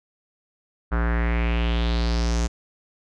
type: tone with low-pass filter sweep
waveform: square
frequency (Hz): 58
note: A#1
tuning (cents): -8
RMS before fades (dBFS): -22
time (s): 0.91-2.48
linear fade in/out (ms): 20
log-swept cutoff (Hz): 1400 to 6900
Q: 3.6
effects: none